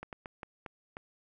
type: slowing click train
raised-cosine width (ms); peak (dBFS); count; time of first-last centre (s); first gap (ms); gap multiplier
0.5; -26; 6; 0.03-0.969; 98; 1.33
effects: none